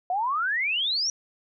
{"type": "exponential sweep", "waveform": "sine", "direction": "up", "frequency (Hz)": [700, 5850], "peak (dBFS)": -23, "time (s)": [0.1, 1.1], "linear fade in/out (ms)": 2, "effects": []}